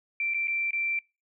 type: tone with dropouts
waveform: sine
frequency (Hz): 2349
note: D7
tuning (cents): 0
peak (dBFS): -26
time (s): 0.2-0.99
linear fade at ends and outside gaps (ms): 2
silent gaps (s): 0.338-0.344 / 0.473-0.48 / 0.708-0.731
effects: noise-tail reverb RT60 0.3 s tail -26 dB re dry